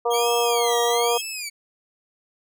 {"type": "harmonic tone", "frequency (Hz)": 237.1, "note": "A#3", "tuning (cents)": 30, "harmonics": [2, 3, 4, 5], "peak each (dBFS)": [-21, -25, -27, -29], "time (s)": [0.05, 1.18], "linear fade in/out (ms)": 10}
{"type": "tone", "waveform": "sawtooth", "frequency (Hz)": 3246, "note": "G#7", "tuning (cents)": -40, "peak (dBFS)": -24, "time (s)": [0.1, 1.22], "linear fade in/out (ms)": 20}
{"type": "tone with vibrato", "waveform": "15% pulse", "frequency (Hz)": 2235, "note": "C#7", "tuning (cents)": 14, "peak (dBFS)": -22, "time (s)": [0.13, 1.5], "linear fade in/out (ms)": 20, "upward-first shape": "sine", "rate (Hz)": 1.1, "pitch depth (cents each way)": 280}
{"effects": []}